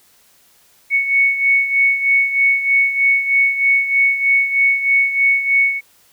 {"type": "beating tone pair", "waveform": "sine", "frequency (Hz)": [2217, 2220.2], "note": ["C#7", "C#7"], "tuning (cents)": [0, 2], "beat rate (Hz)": 3.2, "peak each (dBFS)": [-13, -19], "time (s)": [0.9, 5.81], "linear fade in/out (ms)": 50, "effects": ["white hiss -53 dBFS RMS until 6.12 s"]}